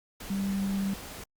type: tone in noise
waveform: sine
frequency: 196 Hz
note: G3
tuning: in tune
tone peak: -27 dBFS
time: 0.3-0.94 s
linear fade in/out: 5 ms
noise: pink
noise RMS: -42 dBFS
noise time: 0.2-1.24 s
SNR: +12 dB
effects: Opus 48 kbps